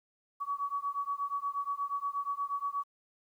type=beating tone pair; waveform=sine; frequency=1128 / 1136.4 Hz; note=C#6 / C#6; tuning=+30 / +43 cents; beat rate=8.4 Hz; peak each=-35 / -35 dBFS; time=0.4-2.84 s; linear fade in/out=20 ms; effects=11-bit